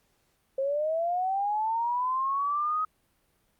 sine linear sweep, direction up, 529 to 1268 Hz, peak -25 dBFS, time 0.58-2.85 s, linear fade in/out 5 ms, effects pink hiss -70 dBFS RMS until 3.59 s + Opus 48 kbps

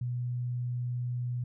sine tone, 122.8 Hz, B2, 9 cents flat, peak -30 dBFS, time 0.01-1.44 s, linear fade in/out 5 ms, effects none

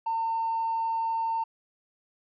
triangle tone, 906 Hz, A#5, 50 cents flat, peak -22 dBFS, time 0.06-1.44 s, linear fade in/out 10 ms, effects tanh soft clip ceiling -23 dBFS + resampled to 11025 Hz

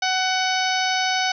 harmonic tone, 748 Hz, F#5, 19 cents sharp, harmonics 1 / 2 / 3 / 4 / 5 / 6 / 7 / 8, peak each -23 / -26 / -28 / -29 / -30 / -31 / -31 / -32 dBFS, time 0.02-1.32 s, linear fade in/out 5 ms, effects none

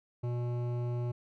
triangle tone with hard clipping, 121.1 Hz, B2, 34 cents flat, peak -33 dBFS, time 0.23-1.12 s, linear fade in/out 10 ms, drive 17 dB, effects none

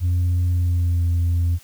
sine tone with pitch glide, 88.4 to 85.78 Hz, F2 to F2, +22 to -31 cents, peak -14 dBFS, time 0-1.59 s, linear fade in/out 50 ms, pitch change -53 cents, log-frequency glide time 0.49-1.06 s, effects tanh soft clip ceiling -15 dBFS + white hiss -50 dBFS RMS until 1.63 s

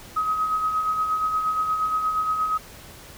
sine tone with tremolo, 1267 Hz, D#6, 31 cents sharp, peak -19 dBFS, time 0.16-2.58 s, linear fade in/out 10 ms, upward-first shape sine, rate 8.5 Hz, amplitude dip 45%, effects pink hiss -44 dBFS RMS until 3.17 s

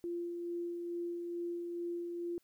sine tone with tremolo, 345.3 Hz, F4, 20 cents flat, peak -35 dBFS, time 0.04-2.38 s, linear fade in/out 0 ms, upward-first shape sine, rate 2.3 Hz, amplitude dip 30%, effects white hiss -75 dBFS RMS until 2.43 s

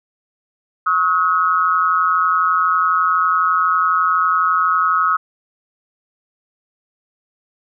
sine tone with amplitude modulation, 1279 Hz, D#6, 47 cents sharp, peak -9 dBFS, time 0.86-5.17 s, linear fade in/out 10 ms, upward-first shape sine, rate 172 Hz, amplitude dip 85%, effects none

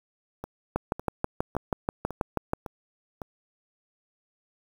two click trains, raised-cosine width 1 ms, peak -21 / -11 dBFS, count 6 / 12, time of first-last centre 0.44-3.218 / 0.76-2.534 s, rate 1.8 / 6.2 Hz, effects 7-bit

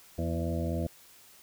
harmonic tone with a mistuned harmonic, 83.5 Hz, E2, 23 cents sharp, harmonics 1 / 2 / 3 / 4 / 6 / 7 / 8, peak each -32 / -35 / -37 / -38 / -40 / -40 / -41 dBFS, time 0.18-0.87 s, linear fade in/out 5 ms, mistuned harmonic 3, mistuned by -53 cents, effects white hiss -56 dBFS RMS until 1.42 s

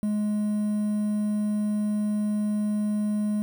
triangle tone, 210 Hz, G#3, 19 cents sharp, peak -21 dBFS, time 0.03-3.42 s, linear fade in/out 0 ms, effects 8-bit

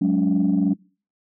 sine chord, F# suspended second, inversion none, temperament equal with one note detuned, 185 / 207.7 / 283.8 Hz, F#3 / G#3 / C#4, 0 / 0 / +41 cents, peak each -19 / -21 / -19 dBFS, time 0.01-0.74 s, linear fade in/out 10 ms, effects noise-tail reverb RT60 0.4 s tail -25 dB re dry + tanh soft clip ceiling -11 dBFS

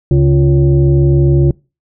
sine tone with frequency modulation, 138.59 Hz, C#3, in tune, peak -6 dBFS, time 0.11-1.51 s, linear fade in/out 2 ms, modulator 210 Hz, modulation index 0.9, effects noise-tail reverb RT60 0.3 s tail -25 dB re dry

